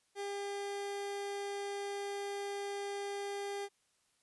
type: tone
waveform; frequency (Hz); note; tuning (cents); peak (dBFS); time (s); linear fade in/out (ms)
30% pulse; 401.8; G4; +43; -35; 0.15-3.69; 50
effects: white hiss -75 dBFS RMS until 4.22 s + resampled to 24000 Hz